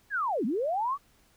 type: linear two-way sweep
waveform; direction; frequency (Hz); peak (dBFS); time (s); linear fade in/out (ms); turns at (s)
sine; down then up; 1740 to 196 to 1174; -26; 0.1-0.98; 50; 0.45
effects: pink hiss -64 dBFS RMS until 1.36 s